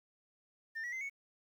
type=tone with pitch steps; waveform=sine; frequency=1800 / 1929.2 / 2068 / 2216 Hz; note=A6 / B6 / C7 / C#7; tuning=+39 / -41 / -21 / -1 cents; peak=-35 dBFS; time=0.75-1.098 s; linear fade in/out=20 ms; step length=87 ms; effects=tanh soft clip ceiling -37 dBFS + 11-bit